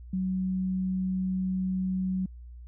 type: tone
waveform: sine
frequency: 186.7 Hz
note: F#3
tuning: 16 cents sharp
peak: -26 dBFS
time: 0.13-2.26 s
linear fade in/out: 5 ms
effects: added 60 Hz sine -42 dBFS peak until 2.67 s